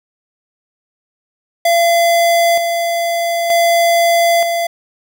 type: tone with tremolo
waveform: square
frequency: 681 Hz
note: F5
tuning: 44 cents flat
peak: -10 dBFS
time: 1.65-4.67 s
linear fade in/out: 5 ms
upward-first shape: square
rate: 0.54 Hz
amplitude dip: 45%
effects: none